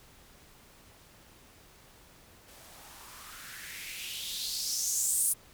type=noise with band-pass filter sweep; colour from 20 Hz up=violet; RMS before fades=-35 dBFS; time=2.47-5.34 s; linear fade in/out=20 ms; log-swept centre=540 to 10000 Hz; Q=3.8; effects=pink hiss -57 dBFS RMS until 5.53 s